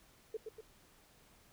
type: tone with echo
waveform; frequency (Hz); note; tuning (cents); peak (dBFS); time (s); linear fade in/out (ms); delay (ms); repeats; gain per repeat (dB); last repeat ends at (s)
sine; 440; A4; 0; -36; 0.34-0.37; 5; 120; 2; -5; 0.61
effects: pink hiss -65 dBFS RMS until 1.52 s